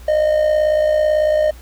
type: tone with amplitude modulation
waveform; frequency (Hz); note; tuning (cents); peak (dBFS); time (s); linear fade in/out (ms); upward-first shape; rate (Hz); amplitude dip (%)
triangle; 613; D#5; -26; -8; 0.08-1.51; 5; sine; 58.1; 55
effects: added 60 Hz sine -35 dBFS peak until 1.61 s + pink hiss -46 dBFS RMS until 1.61 s